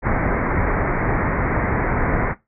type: low-pass noise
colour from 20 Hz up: pink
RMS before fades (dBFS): -20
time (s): 0.02-2.35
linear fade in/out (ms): 50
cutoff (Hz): 2200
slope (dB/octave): 96
effects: noise-tail reverb RT60 0.2 s tail -18 dB re dry